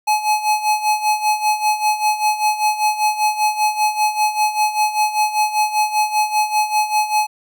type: tone with tremolo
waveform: square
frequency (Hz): 850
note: G#5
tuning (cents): +40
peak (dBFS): -13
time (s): 0.07-7.27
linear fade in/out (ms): 10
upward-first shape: sine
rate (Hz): 5.1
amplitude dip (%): 75
effects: none